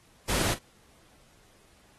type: noise with echo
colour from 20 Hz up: pink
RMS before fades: -28 dBFS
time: 0.28-0.55 s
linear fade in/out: 20 ms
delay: 40 ms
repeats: 1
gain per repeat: -15 dB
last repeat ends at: 0.59 s
effects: pink hiss -61 dBFS RMS until 1.98 s + AAC 32 kbps